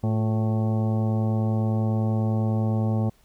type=harmonic tone with a mistuned harmonic; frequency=110 Hz; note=A2; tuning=in tune; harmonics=1 / 2 / 3 / 4 / 5 / 6 / 7 / 8 / 10; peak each=-22 / -26 / -36 / -38 / -36 / -41 / -38 / -44 / -47 dBFS; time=0.03-3.1 s; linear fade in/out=10 ms; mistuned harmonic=3; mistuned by=+70 cents; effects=added 50 Hz sine -62 dBFS peak until 3.24 s + pink hiss -62 dBFS RMS until 3.24 s